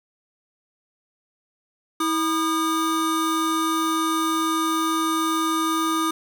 square tone pair together, 323.9 / 1221.5 Hz, E4 / D#6, -30 / -32 cents, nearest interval octave + major seventh, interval 2298 cents, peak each -24 dBFS, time 2-6.11 s, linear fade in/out 5 ms, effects 9-bit

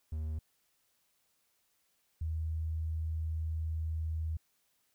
triangle / sine tone pair in turn, 77.78 / 79.78 Hz, D#2 / D#2, 0 / +44 cents, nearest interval unison, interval 44 cents, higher second, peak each -32 / -32 dBFS, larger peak neither, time 0.12-0.39 / 2.21-4.37 s, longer second, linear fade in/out 5 ms, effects white hiss -75 dBFS RMS until 4.94 s

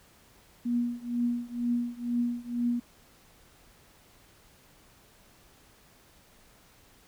sine tone with tremolo, 240 Hz, B3, 49 cents flat, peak -23 dBFS, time 0.65-2.8 s, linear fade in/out 10 ms, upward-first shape triangle, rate 2.1 Hz, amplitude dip 95%, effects pink hiss -59 dBFS RMS until 7.07 s

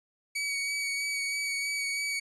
sawtooth tone with vibrato, 2260 Hz, C#7, 33 cents sharp, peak -26 dBFS, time 0.35-2.2 s, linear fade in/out 10 ms, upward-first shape sine, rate 3.1 Hz, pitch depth 18 cents each way, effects resampled to 24000 Hz

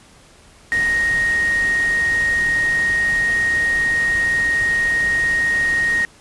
sine tone in noise, 1868 Hz, A#6, 3 cents sharp, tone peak -15 dBFS, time 0.72-6.05 s, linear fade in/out 0 ms, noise pink, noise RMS -31 dBFS, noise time 0.72-6.05 s, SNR +13 dB, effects pink hiss -48 dBFS RMS until 6.2 s + resampled to 24000 Hz

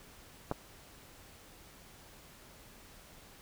clicks, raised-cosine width 1 ms, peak -18 / -28 dBFS, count 2, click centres 0.514 / 0.521 s, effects pink hiss -56 dBFS RMS until 3.41 s

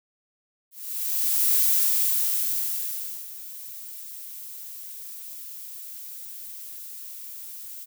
violet noise with ADSR envelope, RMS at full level -20 dBFS, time 0.71-7.86 s, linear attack 850 ms, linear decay 1700 ms, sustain -19 dB, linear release 32 ms, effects none

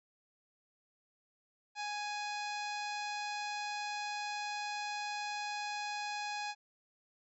harmonic tone with a mistuned harmonic, 830.6 Hz, G#5, in tune, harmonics 1 / 2 / 3 / 4 / 5 / 6 / 7 / 8 / 9, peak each -39 / -45 / -44 / -52 / -48 / -50 / -56 / -55 / -58 dBFS, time 1.75-6.55 s, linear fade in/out 50 ms, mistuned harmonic 4, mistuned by +44 cents, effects none

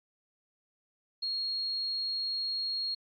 sine tone, 4282 Hz, C8, 39 cents sharp, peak -30 dBFS, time 1.22-2.95 s, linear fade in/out 10 ms, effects MP3 32 kbps

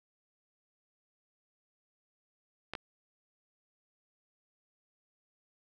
clicks, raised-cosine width 0.3 ms, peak -21 dBFS, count 2, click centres 2.736 / 2.752 s, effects none

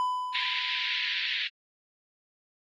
triangle tone with exponential decay, 1001 Hz, B5, 23 cents sharp, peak -22 dBFS, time 0-1.43 s, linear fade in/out 0 ms, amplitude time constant 310 ms
white band-pass noise, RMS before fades -31 dBFS, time 0.34-1.48 s, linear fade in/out 10 ms, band 1800 to 3900 Hz, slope 48 dB/octave
effects AAC 32 kbps

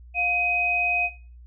sine tone pair together, 707 / 2516 Hz, F5 / D#7, +21 / +19 cents, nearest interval octave + minor seventh, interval 2198 cents, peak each -28 / -21 dBFS, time 0.14-1.1 s, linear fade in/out 50 ms, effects noise-tail reverb RT60 0.4 s tail -18 dB re dry + added 60 Hz sine -43 dBFS peak until 1.46 s

